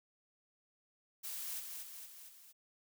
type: noise with echo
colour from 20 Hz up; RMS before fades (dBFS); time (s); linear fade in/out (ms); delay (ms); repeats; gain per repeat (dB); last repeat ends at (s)
blue; -43; 1.23-1.61; 20; 230; 4; -4; 2.53
effects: none